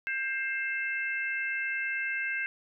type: harmonic tone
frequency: 529 Hz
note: C5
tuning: 19 cents sharp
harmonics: 3 / 4 / 5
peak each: -32 / -34 / -36 dBFS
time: 0.07-2.46 s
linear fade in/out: 0 ms
effects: none